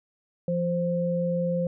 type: tone pair together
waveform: sine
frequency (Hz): 172.43 / 523.3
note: F3 / C5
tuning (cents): -22 / 0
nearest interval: octave + perfect fifth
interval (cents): 1922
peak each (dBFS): -26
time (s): 0.48-1.67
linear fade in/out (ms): 2
effects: none